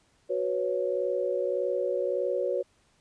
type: chord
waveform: sine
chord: F# suspended fourth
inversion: none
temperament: just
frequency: 370 / 493.3 / 555 Hz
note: F#4 / B4 / C#5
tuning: 0 / -2 / +2 cents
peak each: -31 / -30 / -29 dBFS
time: 0.29-2.63 s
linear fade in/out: 20 ms
effects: pink hiss -66 dBFS RMS until 3 s + resampled to 22050 Hz